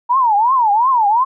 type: tone with vibrato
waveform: sine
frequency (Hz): 932.3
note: A#5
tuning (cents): 0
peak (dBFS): -10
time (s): 0.09-1.25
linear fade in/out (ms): 20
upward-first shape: triangle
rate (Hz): 2.8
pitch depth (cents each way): 280
effects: none